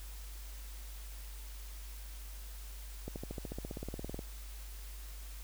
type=accelerating click train; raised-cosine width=2 ms; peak=-27 dBFS; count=19; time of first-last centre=3.08-4.191 s; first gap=79 ms; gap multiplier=0.97; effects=added 50 Hz sine -44 dBFS peak until 5.43 s + white hiss -54 dBFS RMS until 5.43 s